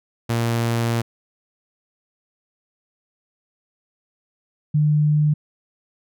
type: tone pair in turn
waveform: sawtooth / sine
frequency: 116.54 / 150.26 Hz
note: A#2 / D3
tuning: 0 / +40 cents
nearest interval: major third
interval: 440 cents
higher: second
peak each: -15 / -14 dBFS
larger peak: second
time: 0.29-1.02 / 4.74-5.34 s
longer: first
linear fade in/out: 10 ms
effects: none